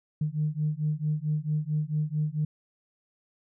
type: beating tone pair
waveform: sine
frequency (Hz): 150 / 154.5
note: D3 / D#3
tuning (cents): +37 / -12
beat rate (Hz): 4.5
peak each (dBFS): -28 / -28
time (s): 0.21-2.45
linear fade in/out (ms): 5
effects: tanh soft clip ceiling -18 dBFS